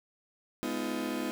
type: chord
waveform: 35% pulse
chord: F half-diminished seventh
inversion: first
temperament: just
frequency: 209.5 / 251.4 / 314.3 / 349.2 Hz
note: Ab3 / Cb4 / Eb4 / F4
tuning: +15 / +31 / +18 / 0 cents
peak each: -38 / -34 / -35 / -38 dBFS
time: 0.63-1.31 s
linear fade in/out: 0 ms
effects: 9-bit